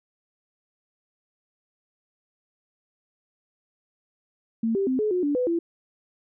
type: tone with pitch steps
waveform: sine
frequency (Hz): 226.4 / 392.4 / 259.4 / 426.1 / 361.7 / 289.3 / 499.4 / 337.7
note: A3 / G4 / C4 / G#4 / F#4 / D4 / B4 / E4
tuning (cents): +50 / +2 / -15 / +44 / -39 / -26 / +19 / +42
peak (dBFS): -21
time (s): 4.63-5.59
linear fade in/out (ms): 5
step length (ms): 120
effects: none